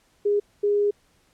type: tone pair in turn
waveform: sine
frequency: 410.4 / 410.4 Hz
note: G#4 / G#4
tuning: -21 / -21 cents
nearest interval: unison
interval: 0 cents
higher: neither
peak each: -18 dBFS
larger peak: neither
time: 0.25-0.4 / 0.63-0.91 s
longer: second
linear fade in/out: 10 ms
effects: pink hiss -63 dBFS RMS until 1.33 s + low-pass 11000 Hz 12 dB/octave